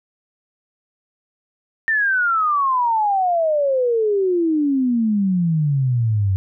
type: exponential sweep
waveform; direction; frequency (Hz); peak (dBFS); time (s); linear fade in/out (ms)
sine; down; 1819 to 93.1; -15; 1.88-6.36; 0
effects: none